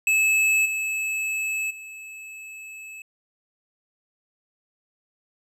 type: tone with level steps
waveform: square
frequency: 2600 Hz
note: E7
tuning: 24 cents flat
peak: -18 / -25 / -38 dBFS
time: 0.07-3.02 s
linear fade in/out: 2 ms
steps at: 0.65 / 1.7 s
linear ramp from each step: 10 ms
effects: low-pass 12000 Hz 12 dB/octave